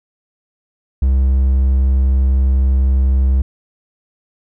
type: tone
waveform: triangle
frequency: 66 Hz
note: C2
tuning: 16 cents sharp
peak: -8 dBFS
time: 1.02-3.42 s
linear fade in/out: 5 ms
effects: none